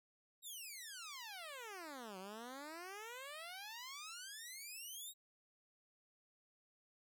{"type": "exponential two-way sweep", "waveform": "10% pulse", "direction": "down then up", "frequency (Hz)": [3854, 182.8, 3854], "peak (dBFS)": -40, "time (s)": [0.42, 5.14], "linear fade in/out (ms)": 50, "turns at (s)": 2.18, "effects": []}